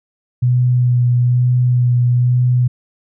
sine tone with vibrato, 123.47 Hz, B2, in tune, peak -10 dBFS, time 0.42-2.68 s, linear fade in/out 10 ms, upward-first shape sine, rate 1.1 Hz, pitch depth 16 cents each way, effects none

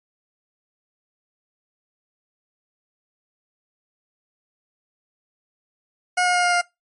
20% pulse tone with pitch steps, 722 / 717.4 / 712.9 / 708.4 / 703.9 Hz, F#5 / F5 / F5 / F5 / F5, -43 / +46 / +35 / +24 / +13 cents, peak -12 dBFS, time 6.17-6.615 s, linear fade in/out 10 ms, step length 89 ms, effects noise-tail reverb RT60 0.2 s tail -23 dB re dry + MP3 48 kbps

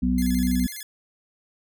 harmonic tone, 62.5 Hz, B1, 21 cents sharp, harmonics 1 / 3 / 4, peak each -26 / -24 / -22 dBFS, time 0.02-0.67 s, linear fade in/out 10 ms
5% pulse tone with vibrato, 1889 Hz, A#6, 22 cents sharp, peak -24 dBFS, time 0.18-0.83 s, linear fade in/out 2 ms, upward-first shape square, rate 12 Hz, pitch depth 180 cents each way
effects none

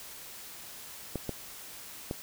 clicks, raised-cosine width 2 ms, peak -19 dBFS, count 3, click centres 1.157 / 1.293 / 2.111 s, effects white hiss -46 dBFS RMS until 2.22 s

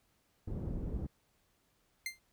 pink low-pass noise, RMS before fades -38 dBFS, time 0.47-1.07 s, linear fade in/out 10 ms, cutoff 270 Hz, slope 12 dB/octave
sawtooth tone with exponential decay, 2093 Hz, C7, in tune, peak -29 dBFS, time 2.06-2.19 s, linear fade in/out 2 ms, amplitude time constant 28 ms
effects pink hiss -74 dBFS RMS until 2.32 s

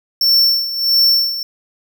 square tone with tremolo, 5420 Hz, E8, 47 cents sharp, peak -9 dBFS, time 0.21-1.43 s, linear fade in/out 2 ms, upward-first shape sine, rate 1.5 Hz, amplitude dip 75%, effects none

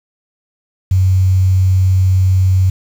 sine tone with quantisation, 93.6 Hz, F#2, 20 cents sharp, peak -8 dBFS, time 0.91-2.7 s, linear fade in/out 5 ms, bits 6, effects none

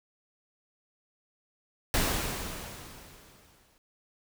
pink noise with exponential decay, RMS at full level -26 dBFS, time 1.94-3.78 s, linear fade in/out 1 ms, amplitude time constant 400 ms, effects none

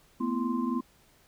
sine tone cluster, 226.3 / 249.1 / 334.2 / 1044 Hz, A3 / B3 / E4 / C6, +49 / +15 / +24 / -4 cents, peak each -33 / -29 / -35 / -36 dBFS, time 0.2-0.81 s, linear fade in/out 10 ms, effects pink hiss -62 dBFS RMS until 1.27 s

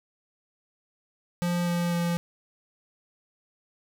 square tone with pitch steps, 174.7 / 173.29 / 171.9 Hz, F3 / F3 / F3, +1 / -13 / -27 cents, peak -25 dBFS, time 1.42-2.17 s, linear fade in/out 0 ms, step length 250 ms, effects none

